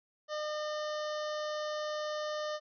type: harmonic tone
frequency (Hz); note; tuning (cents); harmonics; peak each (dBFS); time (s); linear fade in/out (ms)
606; D#5; -46; 1 / 2 / 3 / 5 / 6 / 7 / 8 / 9 / 10; -35 / -41 / -45 / -49 / -51 / -52 / -53 / -54 / -55; 0.28-2.6; 50
effects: none

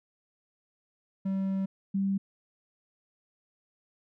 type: tone pair in turn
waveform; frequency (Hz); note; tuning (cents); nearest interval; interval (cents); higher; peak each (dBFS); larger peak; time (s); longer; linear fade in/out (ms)
triangle / sine; 192.8 / 195.49; G3 / G3; -28 / -4; unison; 24; second; -25 / -25; neither; 1.25-1.66 / 1.94-2.18; first; 10
effects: none

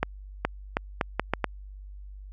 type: accelerating click train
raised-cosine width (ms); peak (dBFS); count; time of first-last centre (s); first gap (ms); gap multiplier
0.5; -8; 7; 0.03-1.443; 420; 0.76
effects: added 49 Hz sine -40 dBFS peak until 2.32 s

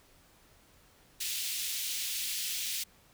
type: high-pass noise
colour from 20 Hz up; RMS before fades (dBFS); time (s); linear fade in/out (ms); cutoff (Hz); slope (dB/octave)
pink; -35; 1.2-2.84; 10; 2700; 24
effects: pink hiss -62 dBFS RMS until 3.13 s

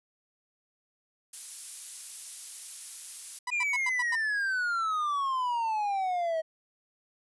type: noise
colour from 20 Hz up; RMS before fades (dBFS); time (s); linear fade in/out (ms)
violet; -36; 1.33-3.39; 5
type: tone bursts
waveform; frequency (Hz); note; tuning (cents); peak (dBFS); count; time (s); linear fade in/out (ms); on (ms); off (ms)
30% pulse; 987.8; B5; 0; -28; 6; 3.47-4.155; 5; 35; 95
type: exponential sweep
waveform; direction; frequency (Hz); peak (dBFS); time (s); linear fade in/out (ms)
triangle; down; 2463 to 632; -25; 3.51-6.42; 20
effects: resampled to 24000 Hz

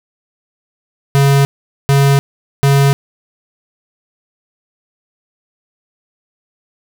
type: tone bursts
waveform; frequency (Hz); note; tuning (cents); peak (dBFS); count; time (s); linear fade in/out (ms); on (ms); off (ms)
square; 139.2; C#3; +8; -8; 3; 1.15-2.93; 0; 300; 440
effects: none

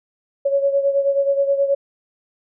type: beating tone pair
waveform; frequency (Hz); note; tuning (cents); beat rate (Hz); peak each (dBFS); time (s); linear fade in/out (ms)
sine; 554.4 / 563.8; C#5 / C#5; 0 / +29; 9.4; -16 / -22; 0.45-1.75; 10
effects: none

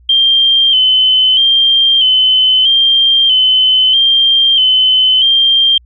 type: tone with vibrato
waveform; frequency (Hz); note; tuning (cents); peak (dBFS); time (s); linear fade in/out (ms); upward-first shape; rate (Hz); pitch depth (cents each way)
sine; 3111; G7; -14; -6; 0.09-5.78; 5; square; 0.78; 39
effects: added 60 Hz sine -41 dBFS peak until 5.85 s

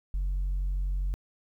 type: tone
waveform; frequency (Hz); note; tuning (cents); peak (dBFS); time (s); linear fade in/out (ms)
sine; 46.25; F#1; 0; -24; 0.14-1.14; 0
effects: tanh soft clip ceiling -25 dBFS + 11-bit

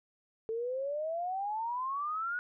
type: exponential sweep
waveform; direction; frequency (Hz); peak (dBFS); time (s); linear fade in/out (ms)
sine; up; 440 to 1474; -32; 0.49-2.39; 0
effects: none

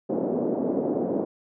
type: band-pass noise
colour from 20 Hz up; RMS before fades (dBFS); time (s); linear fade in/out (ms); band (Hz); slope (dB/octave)
pink; -26; 0.09-1.25; 10; 220 to 580; 24
effects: none

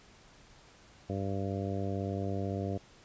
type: harmonic tone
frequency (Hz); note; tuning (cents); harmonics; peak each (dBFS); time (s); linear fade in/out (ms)
98; G2; 0; 1 / 2 / 3 / 4 / 5 / 6 / 7; -35 / -38 / -40 / -41 / -42 / -43 / -43; 1.09-2.78; 10
effects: pink hiss -58 dBFS RMS until 3.04 s + resampled to 16000 Hz

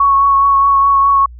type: tone with vibrato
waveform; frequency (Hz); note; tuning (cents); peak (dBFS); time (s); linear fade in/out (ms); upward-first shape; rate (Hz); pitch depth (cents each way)
sine; 1108.7; C#6; 0; -7; 0-1.26; 5; triangle; 4.8; 19
effects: added 60 Hz sine -31 dBFS peak until 1.39 s

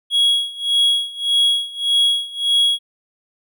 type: tone with tremolo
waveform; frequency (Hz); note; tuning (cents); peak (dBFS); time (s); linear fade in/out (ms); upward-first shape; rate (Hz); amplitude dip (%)
triangle; 3322; G#7; 0; -10; 0.1-2.79; 50; sine; 1.7; 90
effects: none

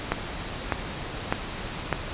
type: click train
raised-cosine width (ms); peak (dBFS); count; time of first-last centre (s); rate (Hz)
0.5; -7; 4; 0.12-1.927; 1.66
effects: pink hiss -34 dBFS RMS until 2.13 s + resampled to 8000 Hz

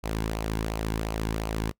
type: tone with flanger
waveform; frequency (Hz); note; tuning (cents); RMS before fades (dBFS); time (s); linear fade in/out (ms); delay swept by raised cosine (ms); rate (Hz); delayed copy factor
sawtooth; 54.4; A1; -19; -30; 0.03-1.72; 20; 0.54 to 1.64; 2.8; -0.5
effects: noise-tail reverb RT60 0.1 s tail -23 dB re dry

